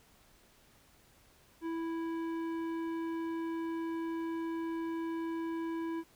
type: tone with tanh clipping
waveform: triangle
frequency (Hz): 329.6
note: E4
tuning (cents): 0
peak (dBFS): -36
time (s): 1.61-6.04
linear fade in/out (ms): 50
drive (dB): 17
effects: pink hiss -64 dBFS RMS until 6.15 s